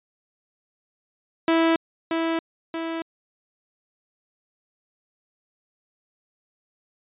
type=tone with echo; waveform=sawtooth; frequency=328.3 Hz; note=E4; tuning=7 cents flat; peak=-13 dBFS; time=1.48-1.76 s; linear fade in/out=2 ms; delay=630 ms; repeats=2; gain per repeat=-5 dB; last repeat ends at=3.02 s; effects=resampled to 8000 Hz